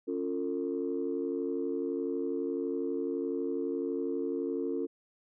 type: chord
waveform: sine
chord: Db augmented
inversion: none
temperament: equal with one note detuned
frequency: 277.2 / 349.2 / 450.8 Hz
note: Db4 / F4 / A4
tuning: 0 / 0 / +42 cents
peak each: -34 dBFS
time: 0.07-4.87 s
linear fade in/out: 20 ms
effects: tanh soft clip ceiling -22 dBFS